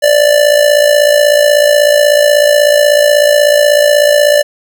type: tone with amplitude modulation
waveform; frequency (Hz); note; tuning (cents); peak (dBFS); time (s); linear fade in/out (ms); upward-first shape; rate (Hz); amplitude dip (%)
square; 587.3; D5; 0; -3; 0.02-4.43; 20; sine; 56.3; 65
effects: none